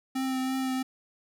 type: tone with vibrato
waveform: square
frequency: 261.6 Hz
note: C4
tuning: in tune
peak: -28 dBFS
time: 0.15-0.83 s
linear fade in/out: 10 ms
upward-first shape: triangle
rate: 3 Hz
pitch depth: 19 cents each way
effects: none